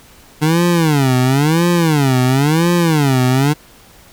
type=tone with vibrato; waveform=25% pulse; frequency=148.7 Hz; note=D3; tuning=22 cents sharp; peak=-7 dBFS; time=0.41-3.54 s; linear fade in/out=20 ms; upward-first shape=sine; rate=0.97 Hz; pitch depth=280 cents each way; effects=pink hiss -44 dBFS RMS until 4.12 s